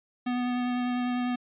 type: tone with vibrato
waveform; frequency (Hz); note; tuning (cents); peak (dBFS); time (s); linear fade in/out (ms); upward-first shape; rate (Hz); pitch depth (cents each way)
square; 246.9; B3; 0; -27; 0.26-1.36; 10; triangle; 10; 13
effects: resampled to 8000 Hz